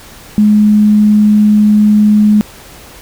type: tone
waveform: sine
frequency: 210.5 Hz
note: G#3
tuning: 24 cents sharp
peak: -4 dBFS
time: 0.38-2.41 s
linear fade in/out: 0 ms
effects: pink hiss -35 dBFS RMS until 3.01 s